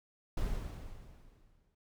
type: noise with exponential decay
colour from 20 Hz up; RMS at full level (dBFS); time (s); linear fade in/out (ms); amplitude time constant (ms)
brown; -32; 0.37-1.75; 5; 300
effects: none